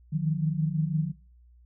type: tone cluster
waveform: sine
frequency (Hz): 153 / 158.8 / 178.1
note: D#3 / D#3 / F3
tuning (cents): -29 / +36 / +34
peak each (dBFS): -26 / -31 / -30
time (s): 0.12-1.12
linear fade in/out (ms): 20
effects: noise-tail reverb RT60 0.4 s tail -22 dB re dry + added 60 Hz sine -53 dBFS peak until 1.65 s